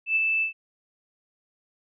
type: tone with ADSR envelope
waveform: sine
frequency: 2637 Hz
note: E7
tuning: in tune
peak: -18 dBFS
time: 0.06-0.53 s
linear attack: 100 ms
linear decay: 18 ms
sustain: -3 dB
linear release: 110 ms
effects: none